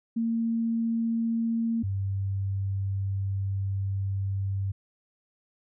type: tone pair in turn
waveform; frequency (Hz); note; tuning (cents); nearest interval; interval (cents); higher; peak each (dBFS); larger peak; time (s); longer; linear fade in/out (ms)
sine; 228.8 / 97.71; A#3 / G2; -32 / -5; octave + minor third; 1473; first; -24 / -26; first; 0.16-1.83 / 1.83-4.72; second; 10
effects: none